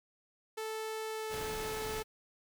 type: tone with pitch glide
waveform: sawtooth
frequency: 438.8 to 435.3 Hz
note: A4 to A4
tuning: -5 to -19 cents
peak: -33 dBFS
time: 0.57-2.03 s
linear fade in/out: 10 ms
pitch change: -14 cents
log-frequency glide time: 1.13-1.37 s
type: noise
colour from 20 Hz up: pink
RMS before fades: -43 dBFS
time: 1.29-2.04 s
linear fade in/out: 50 ms
effects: none